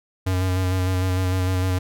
square tone with vibrato, 92.5 Hz, F#2, in tune, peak -20 dBFS, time 0.26-1.79 s, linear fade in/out 10 ms, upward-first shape square, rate 6.6 Hz, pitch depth 20 cents each way, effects none

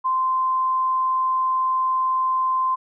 sine tone, 1039 Hz, C6, 12 cents flat, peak -18 dBFS, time 0.04-2.76 s, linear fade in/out 20 ms, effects none

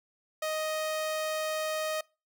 sawtooth tone, 624 Hz, D#5, 5 cents sharp, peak -26 dBFS, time 0.42-2.01 s, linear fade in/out 5 ms, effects noise-tail reverb RT60 0.3 s tail -25 dB re dry

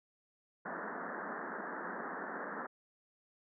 white band-pass noise, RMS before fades -42 dBFS, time 0.65-2.67 s, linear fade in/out 10 ms, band 170 to 1800 Hz, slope 96 dB/octave, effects none

